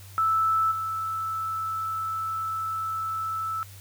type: tone with level steps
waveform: sine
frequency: 1315 Hz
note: E6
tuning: 5 cents flat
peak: -20 / -27 dBFS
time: 0.18-3.63 s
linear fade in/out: 0 ms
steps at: 0.71 s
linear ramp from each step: 10 ms
effects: added 97 Hz sine -44 dBFS peak until 3.8 s + white hiss -50 dBFS RMS until 3.8 s